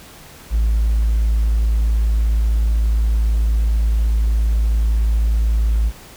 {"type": "tone", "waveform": "triangle", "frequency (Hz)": 55, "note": "A1", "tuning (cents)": 0, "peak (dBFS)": -10, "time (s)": [0.5, 5.92], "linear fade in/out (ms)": 50, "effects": ["tanh soft clip ceiling -9 dBFS", "pink hiss -41 dBFS RMS until 6.16 s"]}